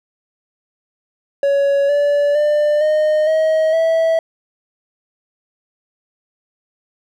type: tone with pitch steps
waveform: triangle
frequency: 560 / 577.4 / 595.4 / 613.9 / 633 / 652.6 Hz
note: C#5 / D5 / D5 / D#5 / D#5 / E5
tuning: +18 / -30 / +24 / -23 / +30 / -18 cents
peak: -10 dBFS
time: 1.43-4.19 s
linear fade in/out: 2 ms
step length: 460 ms
effects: none